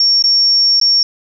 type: tone with dropouts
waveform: sine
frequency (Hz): 5500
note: F8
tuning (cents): -27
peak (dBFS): -8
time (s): 0-1.03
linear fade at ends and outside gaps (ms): 2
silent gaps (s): 0.224-0.239 / 0.8-0.813
effects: none